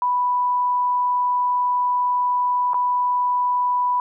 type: tone with dropouts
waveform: sine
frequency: 987.8 Hz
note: B5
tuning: in tune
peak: -17 dBFS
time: 0.02-4 s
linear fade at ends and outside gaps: 1 ms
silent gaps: 2.734-2.743 s
effects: none